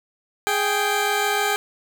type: tone pair together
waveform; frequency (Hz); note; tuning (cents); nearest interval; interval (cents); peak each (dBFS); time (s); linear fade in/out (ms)
15% pulse; 415.3 / 784; G#4 / G5; 0 / 0; major seventh; 1100; -16; 0.47-1.56; 0
effects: none